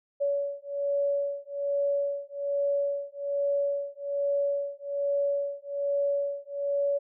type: beating tone pair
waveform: sine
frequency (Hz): 565 / 566.2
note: C#5 / C#5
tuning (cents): +33 / +37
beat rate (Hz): 1.2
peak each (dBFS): -29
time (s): 0.2-6.99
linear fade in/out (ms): 20
effects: none